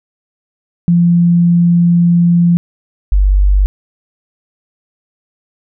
sine tone pair in turn, 172.4 / 48.56 Hz, F3 / G1, -22 / -16 cents, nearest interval octave + minor seventh, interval 2194 cents, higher first, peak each -6 dBFS, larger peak neither, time 0.88-2.57 / 3.12-3.66 s, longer first, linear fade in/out 0 ms, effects none

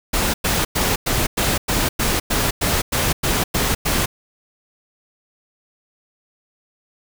pink noise bursts, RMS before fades -19 dBFS, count 13, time 0.13-4.06 s, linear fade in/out 10 ms, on 210 ms, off 100 ms, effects none

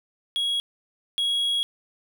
triangle tone pair in turn, 3317 / 3317 Hz, G#7 / G#7, -3 / -3 cents, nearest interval unison, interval 0 cents, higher neither, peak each -21 / -20 dBFS, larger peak second, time 0.36-0.6 / 1.18-1.63 s, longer second, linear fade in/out 0 ms, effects none

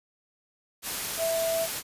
sine tone in noise, 658 Hz, E5, 3 cents flat, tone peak -25 dBFS, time 1.17-1.68 s, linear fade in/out 50 ms, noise white, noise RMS -32 dBFS, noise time 0.82-1.83 s, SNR +4 dB, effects resampled to 32000 Hz

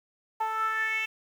10% pulse tone with band-pass filter sweep, 440 Hz, A4, in tune, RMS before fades -29 dBFS, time 0.4-1.06 s, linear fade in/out 10 ms, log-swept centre 900 to 2600 Hz, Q 5.8, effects 9-bit

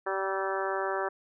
harmonic tone with a mistuned harmonic, 193.1 Hz, G3, 26 cents flat, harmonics 2 / 3 / 4 / 5 / 6 / 7 / 8 / 9, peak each -33 / -35 / -36 / -37 / -38 / -38 / -39 / -40 dBFS, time 0.06-1.09 s, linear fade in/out 10 ms, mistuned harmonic 7, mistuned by -24 cents, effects none

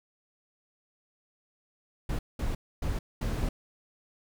brown noise bursts at uneven times, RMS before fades -30 dBFS, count 4, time 2.09-2.19 / 2.39-2.55 / 2.82-2.99 / 3.21-3.49 s, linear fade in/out 5 ms, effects none

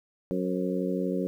harmonic tone with a mistuned harmonic, 92.5 Hz, F#2, in tune, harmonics 2 / 3 / 4 / 5 / 6, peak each -30 / -32 / -33 / -34 / -35 dBFS, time 0.31-1.27 s, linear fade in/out 0 ms, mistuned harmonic 6, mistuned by -51 cents, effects 10-bit

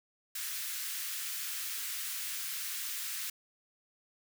white high-pass noise, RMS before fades -38 dBFS, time 0.35-3.3 s, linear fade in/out 5 ms, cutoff 1400 Hz, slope 24 dB/octave, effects none

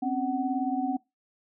sine tone cluster, 257.4 / 275.6 / 749 Hz, C4 / C#4 / F#5, -28 / -10 / +21 cents, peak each -30 dBFS, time 0.02-0.97 s, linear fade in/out 10 ms, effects noise-tail reverb RT60 0.2 s tail -21 dB re dry

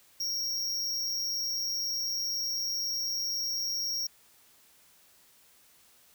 square tone with amplitude modulation, 5590 Hz, F8, 1 cent sharp, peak -27 dBFS, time 0.2-4.07 s, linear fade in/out 5 ms, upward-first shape sine, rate 198 Hz, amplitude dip 70%, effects white hiss -61 dBFS RMS until 6.14 s

